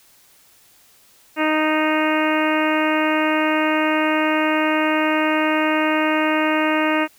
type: harmonic tone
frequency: 310 Hz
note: D#4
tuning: 6 cents flat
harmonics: 1 / 2 / 3 / 4 / 5 / 6 / 7 / 8 / 9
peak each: -20 / -23 / -25 / -26 / -27 / -28 / -28 / -29 / -30 dBFS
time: 1.36-7.08 s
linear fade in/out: 50 ms
effects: white hiss -53 dBFS RMS until 7.18 s